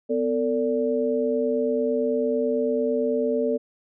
sine tone cluster, 251 / 451 / 580 Hz, B3 / A4 / D5, +28 / +43 / -22 cents, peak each -26 / -23 / -27 dBFS, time 0.09-3.58 s, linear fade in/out 20 ms, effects none

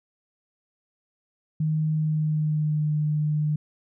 sine tone with pitch glide, 155.56 to 151.22 Hz, D#3 to D#3, 0 to -49 cents, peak -21 dBFS, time 1.6-3.56 s, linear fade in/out 5 ms, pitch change -49 cents, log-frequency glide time 1.93-2.91 s, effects none

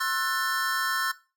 square chord, F# half-diminished seventh, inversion second, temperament just, 1065.6 / 1332 / 1480 / 1776 Hz, C6 / E6 / F#6 / A6, +31 / +18 / 0 / +16 cents, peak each -32 dBFS, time 0-1.12 s, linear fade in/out 10 ms, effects noise-tail reverb RT60 0.3 s tail -17 dB re dry

